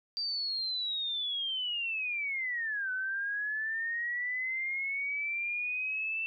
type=linear two-way sweep; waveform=sine; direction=down then up; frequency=4699 to 1500 to 2673 Hz; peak=-31 dBFS; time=0.17-6.26 s; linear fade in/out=0 ms; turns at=2.91 s; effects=none